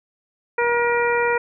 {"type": "harmonic tone", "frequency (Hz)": 476, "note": "A#4", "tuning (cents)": 36, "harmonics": [1, 2, 3, 4, 5], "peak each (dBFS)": [-20, -23, -25, -26, -27], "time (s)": [0.58, 1.38], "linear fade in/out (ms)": 5}
{"type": "click train", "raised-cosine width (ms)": 1, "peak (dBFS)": -25, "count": 30, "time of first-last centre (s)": [0.62, 1.352], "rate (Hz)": 39.6}
{"effects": []}